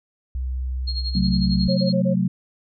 sine tone, 63.9 Hz, C2, 40 cents flat, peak -23 dBFS, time 0.35-1.68 s, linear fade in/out 0 ms
sine tone with tremolo, 4256 Hz, C8, 29 cents sharp, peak -25 dBFS, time 0.87-1.93 s, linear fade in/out 10 ms, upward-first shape sine, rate 11 Hz, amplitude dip 80%
sine chord, F# diminished, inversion second, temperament just, 133.2 / 185 / 222 Hz, C3 / F#3 / A3, +31 / 0 / +16 cents, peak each -25 / -19 / -25 dBFS, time 1.15-2.28 s, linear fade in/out 5 ms
sine tone bursts, 540 Hz, C#5, 45 cents flat, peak -22 dBFS, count 4, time 1.68-2.145 s, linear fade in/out 20 ms, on 99 ms, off 23 ms
effects none

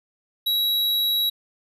square tone, 3877 Hz, B7, 33 cents flat, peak -20 dBFS, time 0.46-1.3 s, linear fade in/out 10 ms, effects resampled to 32000 Hz

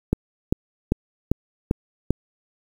click train, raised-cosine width 3 ms, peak -5 dBFS, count 6, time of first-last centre 0.13-2.106 s, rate 2.53 Hz, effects 7-bit

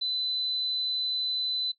sine tone, 4014 Hz, B7, 27 cents sharp, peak -27 dBFS, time 0.01-1.72 s, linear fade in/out 10 ms, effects noise-tail reverb RT60 0.1 s tail -17 dB re dry

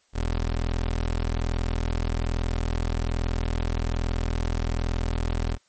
25% pulse tone, 41.2 Hz, E1, in tune, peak -20 dBFS, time 0.13-5.58 s, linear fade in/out 50 ms, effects white hiss -65 dBFS RMS until 5.68 s + MP3 32 kbps

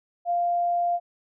sine tone, 697 Hz, F5, 4 cents flat, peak -21 dBFS, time 0.25-1 s, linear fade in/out 50 ms, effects none

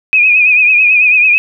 sine tone with vibrato, 2489 Hz, D#7, in tune, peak -5 dBFS, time 0.13-1.38 s, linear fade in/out 0 ms, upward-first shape triangle, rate 9.1 Hz, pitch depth 74 cents each way, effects none

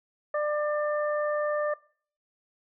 harmonic tone, 596 Hz, D5, 25 cents sharp, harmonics 1 / 2 / 3, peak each -26 / -32 / -36 dBFS, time 0.34-1.74 s, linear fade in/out 5 ms, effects noise-tail reverb RT60 0.5 s tail -22 dB re dry

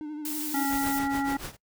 triangle tone with vibrato, 301.6 Hz, D4, 46 cents sharp, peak -31 dBFS, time 0.01-0.65 s, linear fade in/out 0 ms, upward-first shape sine, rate 12 Hz, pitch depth 39 cents each way
blue noise, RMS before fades -34 dBFS, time 0.25-0.99 s, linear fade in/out 2 ms
harmonic tone, 277.2 Hz, C#4, in tune, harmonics 1 / 3 / 5 / 7, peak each -27 / -30 / -36 / -38 dBFS, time 0.54-1.37 s, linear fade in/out 5 ms
pink noise with tremolo, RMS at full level -35 dBFS, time 0.69-1.57 s, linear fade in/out 50 ms, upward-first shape triangle, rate 6.9 Hz, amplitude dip 90%
effects noise-tail reverb RT60 0.1 s tail -22 dB re dry

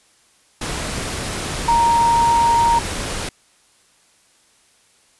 sine tone in noise, 932.3 Hz, A#5, in tune, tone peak -12 dBFS, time 1.68-2.79 s, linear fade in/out 5 ms, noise pink, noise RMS -25 dBFS, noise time 0.61-3.29 s, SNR +10 dB, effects white hiss -56 dBFS RMS until 5.19 s + resampled to 24000 Hz

